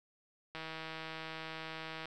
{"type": "click train", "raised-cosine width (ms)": 0.3, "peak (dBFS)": -27, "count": 242, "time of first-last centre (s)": [0.55, 2.056], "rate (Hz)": 160, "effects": []}